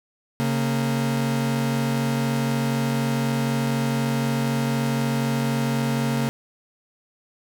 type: tone pair together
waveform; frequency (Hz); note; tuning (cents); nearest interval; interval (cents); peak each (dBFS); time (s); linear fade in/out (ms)
40% pulse; 137.2 / 230.4; C#3 / A#3; -17 / -20; major sixth; 897; -23; 0.4-6.29; 0
effects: 9-bit